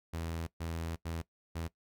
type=tone bursts at uneven times; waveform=sawtooth; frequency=82.6 Hz; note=E2; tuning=4 cents sharp; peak=-32 dBFS; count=4; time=0.13-0.47 / 0.6-0.96 / 1.05-1.22 / 1.55-1.68 s; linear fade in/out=10 ms; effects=noise-tail reverb RT60 0.1 s tail -19 dB re dry